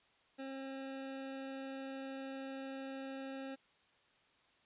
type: tone with vibrato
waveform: 25% pulse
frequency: 268.7 Hz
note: C4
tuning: 46 cents sharp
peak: -39 dBFS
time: 0.38-3.56 s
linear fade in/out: 20 ms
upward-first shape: triangle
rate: 20 Hz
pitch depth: 13 cents each way
effects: white hiss -70 dBFS RMS until 4.65 s + resampled to 8000 Hz